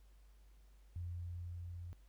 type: tone with level ramp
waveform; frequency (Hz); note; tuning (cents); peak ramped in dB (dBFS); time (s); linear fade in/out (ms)
sine; 87.31; F2; 0; -40 to -45; 0.96-1.93; 0
effects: added 50 Hz sine -60 dBFS peak until 2.08 s + pink hiss -75 dBFS RMS until 2.08 s